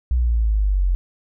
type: exponential sweep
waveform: sine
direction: down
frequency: 63 to 44.02 Hz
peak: -15 dBFS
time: 0.11-0.95 s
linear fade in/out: 0 ms
effects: none